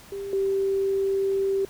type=tone pair in turn; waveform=sine; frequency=396.1 / 390.2 Hz; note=G4 / G4; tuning=+18 / -8 cents; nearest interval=unison; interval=26 cents; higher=first; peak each=-30 / -21 dBFS; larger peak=second; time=0.12-0.33 / 0.33-1.65 s; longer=second; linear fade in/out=2 ms; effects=pink hiss -48 dBFS RMS until 1.69 s

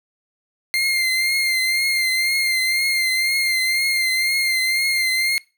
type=tone with vibrato; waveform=30% pulse; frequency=2104 Hz; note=C7; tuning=9 cents sharp; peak=-15 dBFS; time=0.74-5.38 s; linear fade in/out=0 ms; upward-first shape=triangle; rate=2 Hz; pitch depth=45 cents each way; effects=noise-tail reverb RT60 0.3 s tail -22 dB re dry

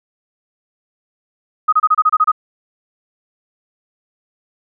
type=tone bursts; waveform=sine; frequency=1255 Hz; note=D#6; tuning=15 cents sharp; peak=-8 dBFS; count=9; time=1.68-2.318 s; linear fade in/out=10 ms; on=46 ms; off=28 ms; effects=none

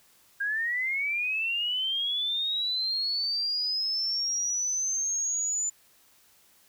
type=linear sweep; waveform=sine; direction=up; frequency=1600 to 7070 Hz; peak=-26 dBFS; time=0.4-5.7 s; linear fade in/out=10 ms; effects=white hiss -61 dBFS RMS until 6.68 s

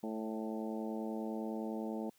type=harmonic tone with a mistuned harmonic; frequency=110.1 Hz; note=A2; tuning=2 cents sharp; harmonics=2 / 3 / 4 / 5 / 6 / 7 / 8; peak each=-39 / -43 / -45 / -47 / -49 / -50 / -51 dBFS; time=0.03-2.1 s; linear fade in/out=5 ms; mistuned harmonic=6; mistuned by=-28 cents; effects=white hiss -70 dBFS RMS until 2.18 s

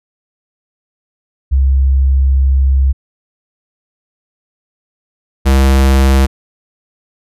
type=tone pair in turn; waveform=sine / square; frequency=67 / 67 Hz; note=C2 / C2; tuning=+42 / +42 cents; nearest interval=unison; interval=0 cents; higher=neither; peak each=-7 dBFS; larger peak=neither; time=1.51-2.93 / 5.45-6.27 s; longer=first; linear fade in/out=20 ms; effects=resampled to 32000 Hz

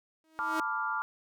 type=tone with exponential growth; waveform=sawtooth; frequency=317.8 Hz; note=D#4; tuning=37 cents sharp; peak=-26 dBFS; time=0.24-0.6 s; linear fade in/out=1 ms; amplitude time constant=78 ms
type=chord; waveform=sine; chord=B half-diminished seventh; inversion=third; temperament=equal; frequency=880 / 987.8 / 1174.7 / 1396.9 Hz; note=A5 / B5 / D6 / F6; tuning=0 / 0 / 0 / 0 cents; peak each=-36 / -39 / -35 / -33 dBFS; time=0.39-1.02 s; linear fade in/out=0 ms
effects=none

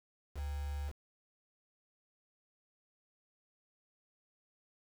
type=tone with quantisation; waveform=sine; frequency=72 Hz; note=D2; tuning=34 cents flat; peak=-36 dBFS; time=0.34-0.93 s; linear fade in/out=50 ms; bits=8; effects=none

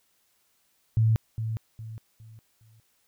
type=tone with echo; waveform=sine; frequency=111.3 Hz; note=A2; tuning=20 cents sharp; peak=-18 dBFS; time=0.97-1.16 s; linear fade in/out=0 ms; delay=410 ms; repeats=4; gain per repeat=-9 dB; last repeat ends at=2.8 s; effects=white hiss -69 dBFS RMS until 3.07 s

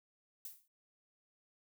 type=noise with exponential decay; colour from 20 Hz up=violet; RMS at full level=-43 dBFS; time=0.45-0.68 s; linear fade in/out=2 ms; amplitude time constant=50 ms; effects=noise-tail reverb RT60 0.1 s tail -21 dB re dry

